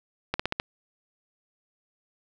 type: slowing click train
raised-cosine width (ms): 0.3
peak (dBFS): -10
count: 5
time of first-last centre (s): 0.34-0.599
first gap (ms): 55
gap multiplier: 1.11
effects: none